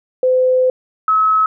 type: tone pair in turn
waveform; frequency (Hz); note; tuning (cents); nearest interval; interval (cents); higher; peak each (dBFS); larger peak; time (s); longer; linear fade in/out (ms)
sine; 511 / 1287.6; C5 / E6; -41 / -41; octave + major third; 1600; second; -10; neither; 0.23-0.7 / 1.08-1.46; first; 2
effects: none